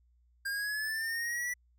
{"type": "linear sweep", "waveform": "square", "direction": "up", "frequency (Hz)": [1600, 1969], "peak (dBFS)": -33, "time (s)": [0.45, 1.54], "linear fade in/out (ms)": 10, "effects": ["added 60 Hz sine -64 dBFS peak until 1.78 s"]}